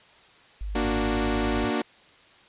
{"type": "tone", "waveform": "sine", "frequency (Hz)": 50.6, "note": "G#1", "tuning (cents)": -44, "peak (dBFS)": -29, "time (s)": [0.61, 1.65], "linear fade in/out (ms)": 0}
{"type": "chord", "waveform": "sawtooth", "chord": "Bb augmented", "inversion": "none", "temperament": "equal", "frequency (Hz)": [233.1, 293.7, 370], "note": ["Bb3", "D4", "F#4"], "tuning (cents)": [0, 0, 0], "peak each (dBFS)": [-24, -24, -26], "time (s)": [0.75, 1.82], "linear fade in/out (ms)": 5}
{"type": "tone with tremolo", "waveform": "sine", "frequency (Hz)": 103.83, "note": "G#2", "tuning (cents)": 0, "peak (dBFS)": -33, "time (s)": [0.84, 1.71], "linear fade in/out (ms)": 5, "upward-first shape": "sine", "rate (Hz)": 10, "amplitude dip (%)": 80}
{"effects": ["white hiss -54 dBFS RMS until 2.48 s", "resampled to 8000 Hz"]}